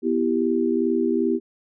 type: chord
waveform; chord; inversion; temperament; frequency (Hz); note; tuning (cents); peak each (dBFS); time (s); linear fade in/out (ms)
sine; E minor; second; equal; 246.9 / 329.6 / 392; B3 / E4 / G4; 0 / 0 / 0; -23; 0.02-1.4; 50
effects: none